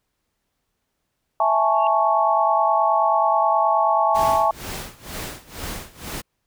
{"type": "chord", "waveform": "sine", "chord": "A major seventh", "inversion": "second", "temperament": "equal", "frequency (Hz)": [659.3, 830.6, 880, 1108.7], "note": ["E5", "G#5", "A5", "C#6"], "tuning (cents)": [0, 0, 0, 0], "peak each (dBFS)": -21, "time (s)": [1.4, 4.51], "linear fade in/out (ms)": 2}
{"type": "tone with exponential growth", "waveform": "sine", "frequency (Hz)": 2769, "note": "F7", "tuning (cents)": -15, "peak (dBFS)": -30, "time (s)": [1.71, 1.87], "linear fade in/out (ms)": 1, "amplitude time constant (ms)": 34}
{"type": "noise with tremolo", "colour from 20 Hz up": "pink", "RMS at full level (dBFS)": -30, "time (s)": [4.14, 6.22], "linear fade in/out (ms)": 20, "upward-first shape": "sine", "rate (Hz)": 2.1, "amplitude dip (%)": 90}
{"effects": ["pink hiss -75 dBFS RMS until 6.46 s"]}